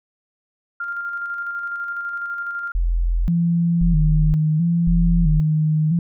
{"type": "tone with tremolo", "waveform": "sine", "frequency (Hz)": 1396.9, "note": "F6", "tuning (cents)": 0, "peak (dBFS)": -23, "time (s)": [0.8, 2.72], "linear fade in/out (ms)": 5, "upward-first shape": "square", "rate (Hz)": 12, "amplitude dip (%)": 30}
{"type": "tone bursts", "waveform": "sine", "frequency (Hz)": 42.58, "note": "F1", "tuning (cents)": -43, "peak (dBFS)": -16, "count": 3, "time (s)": [2.75, 5.4], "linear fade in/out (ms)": 0, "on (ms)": 530, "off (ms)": 530}
{"type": "tone with vibrato", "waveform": "sine", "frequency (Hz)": 162.2, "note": "E3", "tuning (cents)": -28, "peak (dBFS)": -15, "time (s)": [3.28, 5.99], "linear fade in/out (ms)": 2, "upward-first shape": "square", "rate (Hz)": 0.76, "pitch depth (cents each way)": 81}
{"effects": []}